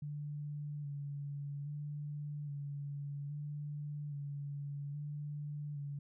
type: tone with vibrato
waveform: sine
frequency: 144.9 Hz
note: D3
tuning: 23 cents flat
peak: -39 dBFS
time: 0.02-5.99 s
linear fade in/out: 5 ms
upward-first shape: square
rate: 0.61 Hz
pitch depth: 26 cents each way
effects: none